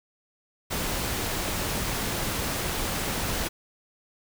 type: noise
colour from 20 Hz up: pink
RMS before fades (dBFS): -29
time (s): 0.7-3.49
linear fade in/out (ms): 20
effects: none